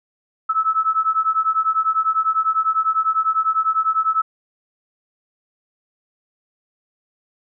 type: beating tone pair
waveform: sine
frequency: 1300 / 1310 Hz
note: E6 / E6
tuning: -24 / -11 cents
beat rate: 10 Hz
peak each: -19 dBFS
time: 0.49-4.22 s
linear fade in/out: 10 ms
effects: none